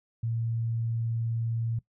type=tone; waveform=sine; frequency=114.9 Hz; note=A#2; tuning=25 cents flat; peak=-27 dBFS; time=0.23-1.79 s; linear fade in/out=5 ms; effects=noise-tail reverb RT60 0.1 s tail -19 dB re dry